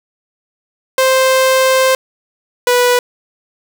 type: tone pair in turn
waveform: sawtooth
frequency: 523.3 / 491.2 Hz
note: C5 / B4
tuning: 0 / -9 cents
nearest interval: minor second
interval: 109 cents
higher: first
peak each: -5 dBFS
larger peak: neither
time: 0.98-1.95 / 2.67-2.99 s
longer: first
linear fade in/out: 2 ms
effects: 7-bit